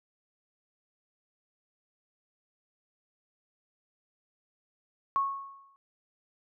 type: tone with exponential decay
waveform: sine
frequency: 1100 Hz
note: C#6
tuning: 14 cents flat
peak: -22 dBFS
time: 5.16-5.76 s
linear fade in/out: 0 ms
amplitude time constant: 130 ms
effects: none